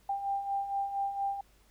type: beating tone pair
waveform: sine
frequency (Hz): 790 / 794.3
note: G5 / G5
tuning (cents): +13 / +23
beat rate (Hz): 4.3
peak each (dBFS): -38 / -31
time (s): 0.09-1.41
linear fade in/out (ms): 5
effects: added 50 Hz sine -63 dBFS peak until 1.7 s + pink hiss -66 dBFS RMS until 1.7 s